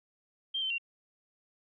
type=tone with pitch steps; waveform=sine; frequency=3170 / 3087 / 2758 Hz; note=G7 / G7 / F7; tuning=+19 / -27 / -22 cents; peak=-30 dBFS; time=0.54-0.783 s; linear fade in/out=10 ms; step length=81 ms; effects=none